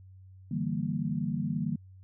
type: chord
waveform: sine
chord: E half-diminished seventh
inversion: third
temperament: equal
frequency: 146.83 / 164.81 / 196 / 233.1 Hz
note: D3 / E3 / G3 / Bb3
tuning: 0 / 0 / 0 / 0 cents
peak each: -34 dBFS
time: 0.51-1.76 s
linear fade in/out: 5 ms
effects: added 94 Hz sine -49 dBFS peak until 2.03 s